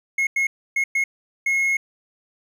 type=tone bursts at uneven times; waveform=triangle; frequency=2166 Hz; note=C#7; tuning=41 cents flat; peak=-16 dBFS; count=5; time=0.18-0.27 / 0.36-0.47 / 0.76-0.84 / 0.95-1.04 / 1.46-1.77 s; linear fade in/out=5 ms; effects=none